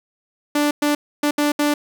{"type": "tone bursts at uneven times", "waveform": "sawtooth", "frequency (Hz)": 293.7, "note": "D4", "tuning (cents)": 0, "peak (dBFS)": -12, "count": 5, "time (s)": [[0.55, 0.71], [0.82, 0.95], [1.23, 1.31], [1.38, 1.52], [1.59, 1.74]], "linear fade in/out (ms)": 5, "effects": ["8-bit"]}